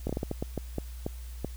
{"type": "slowing click train", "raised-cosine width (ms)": 2, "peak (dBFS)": -17, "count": 11, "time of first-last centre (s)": [0.07, 1.446], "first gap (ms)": 24, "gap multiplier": 1.36, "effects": ["added 60 Hz sine -38 dBFS peak until 1.56 s", "white hiss -54 dBFS RMS until 1.56 s"]}